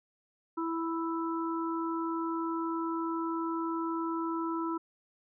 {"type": "harmonic tone", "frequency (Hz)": 329.6, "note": "E4", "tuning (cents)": 0, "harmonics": [1, 3, 4], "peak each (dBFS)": [-32, -37, -38], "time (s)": [0.57, 4.78], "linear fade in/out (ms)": 10, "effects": []}